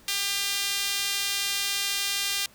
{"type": "tone with high-pass filter", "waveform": "sawtooth", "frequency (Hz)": 398.7, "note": "G4", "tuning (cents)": 29, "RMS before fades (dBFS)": -28, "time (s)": [0.08, 2.46], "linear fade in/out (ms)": 2, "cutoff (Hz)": 3100, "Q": 1.1, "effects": ["pink hiss -55 dBFS RMS until 2.54 s"]}